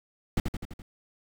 brown noise with echo, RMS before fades -24 dBFS, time 0.37-0.4 s, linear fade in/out 2 ms, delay 84 ms, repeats 5, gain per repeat -4 dB, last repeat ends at 0.82 s, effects none

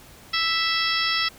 harmonic tone, 659.3 Hz, E5, in tune, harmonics 2 / 3 / 4 / 5 / 6 / 7 / 8, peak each -28 / -27 / -30 / -28 / -31 / -31 / -27 dBFS, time 0.33-1.29 s, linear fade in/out 10 ms, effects pink hiss -48 dBFS RMS until 1.38 s

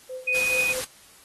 sine tone with tremolo, 513 Hz, C5, 34 cents flat, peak -30 dBFS, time 0.09-0.81 s, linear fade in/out 10 ms, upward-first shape triangle, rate 4.7 Hz, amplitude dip 90%
sine tone, 2489 Hz, D#7, in tune, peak -21 dBFS, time 0.27-0.73 s, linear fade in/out 10 ms
white noise, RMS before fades -31 dBFS, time 0.34-0.85 s, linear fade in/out 10 ms
effects white hiss -52 dBFS RMS until 1.24 s + AAC 32 kbps

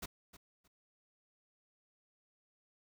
pink noise with echo, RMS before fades -42 dBFS, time 0.02-0.06 s, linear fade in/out 10 ms, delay 310 ms, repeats 2, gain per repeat -14 dB, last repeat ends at 0.68 s, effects none

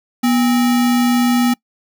sine tone with sample-and-hold, 243.1 Hz, B3, 27 cents flat, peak -11 dBFS, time 0.23-1.54 s, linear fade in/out 10 ms, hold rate 1050 Hz, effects noise-tail reverb RT60 0.1 s tail -24 dB re dry

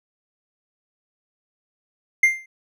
triangle tone with exponential decay, 2099 Hz, C7, 5 cents sharp, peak -7 dBFS, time 2.23-2.46 s, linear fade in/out 5 ms, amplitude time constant 50 ms, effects none

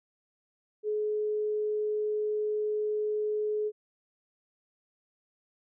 sine tone, 424.1 Hz, G#4, 36 cents sharp, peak -27 dBFS, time 0.83-3.72 s, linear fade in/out 50 ms, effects none

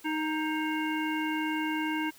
harmonic tone with a mistuned harmonic, 310.4 Hz, D#4, 4 cents flat, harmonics 1 / 3 / 5 / 7 / 9, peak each -30 / -35 / -37 / -38 / -40 dBFS, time 0.04-2.11 s, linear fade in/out 20 ms, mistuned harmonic 5, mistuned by +35 cents, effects white hiss -55 dBFS RMS until 2.18 s

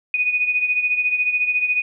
sine beating tone pair, 2478 / 2492 Hz, D#7 / D#7, -8 / +2 cents, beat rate 14 Hz, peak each -18 / -24 dBFS, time 0.14-1.82 s, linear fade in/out 2 ms, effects none

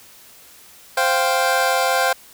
25% pulse chord, C suspended fourth, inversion none, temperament equal, 523.3 / 698.5 / 784 Hz, C5 / F5 / G5, 0 / 0 / 0 cents, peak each -17 dBFS, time 0.97-2.13 s, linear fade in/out 5 ms, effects white hiss -46 dBFS RMS until 2.33 s

